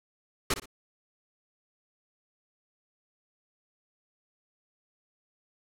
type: noise with echo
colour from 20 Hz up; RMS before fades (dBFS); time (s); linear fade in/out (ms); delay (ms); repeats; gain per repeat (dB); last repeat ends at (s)
pink; -26; 0.5-0.54; 5; 59; 2; -11; 0.658
effects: low-pass 12000 Hz 12 dB/octave